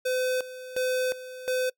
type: tone with tremolo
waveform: square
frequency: 509 Hz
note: C5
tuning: 48 cents flat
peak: -25 dBFS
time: 0.05-1.7 s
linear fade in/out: 10 ms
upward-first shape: square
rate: 1.4 Hz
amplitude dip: 80%
effects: noise-tail reverb RT60 0.1 s tail -23 dB re dry